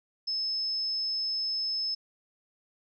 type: tone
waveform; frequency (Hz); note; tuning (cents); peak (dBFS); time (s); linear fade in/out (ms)
sine; 5220; E8; -18; -28; 0.27-1.95; 10
effects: none